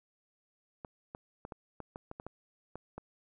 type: clicks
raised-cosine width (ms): 1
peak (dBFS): -28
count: 11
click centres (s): 0.848 / 1.149 / 1.451 / 1.522 / 1.803 / 1.959 / 2.114 / 2.199 / 2.266 / 2.756 / 2.98
effects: none